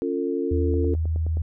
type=chord; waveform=sine; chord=Db augmented; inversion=none; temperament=equal with one note detuned; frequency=277.2 / 349.2 / 448.7 Hz; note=Db4 / F4 / A4; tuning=0 / 0 / +34 cents; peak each=-27 dBFS; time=0.02-0.94 s; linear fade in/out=0 ms
type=tone; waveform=sine; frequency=80.3 Hz; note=E2; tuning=45 cents flat; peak=-21 dBFS; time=0.51-1.42 s; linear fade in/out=5 ms
type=click train; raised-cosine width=2 ms; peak=-24 dBFS; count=7; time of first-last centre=0.74-1.371 s; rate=9.51 Hz
effects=none